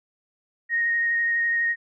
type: tone with vibrato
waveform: sine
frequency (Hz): 1864.7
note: A#6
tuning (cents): 0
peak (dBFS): -20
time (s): 0.69-1.76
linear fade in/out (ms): 50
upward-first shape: sine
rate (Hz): 12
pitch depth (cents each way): 11
effects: none